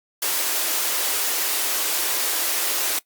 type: high-pass noise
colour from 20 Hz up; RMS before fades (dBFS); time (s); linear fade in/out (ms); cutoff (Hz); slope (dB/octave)
white; -23; 0.22-2.99; 5; 290; 48
effects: noise-tail reverb RT60 0.1 s tail -20 dB re dry + Opus 48 kbps